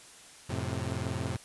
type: chord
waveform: sawtooth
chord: F major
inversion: none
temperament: equal with one note detuned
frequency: 89.19 / 110 / 130.81 Hz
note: F2 / A2 / C3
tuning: +37 / 0 / 0 cents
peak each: -32 dBFS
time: 0.49-1.37 s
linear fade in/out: 10 ms
effects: white hiss -52 dBFS RMS until 1.44 s + resampled to 24000 Hz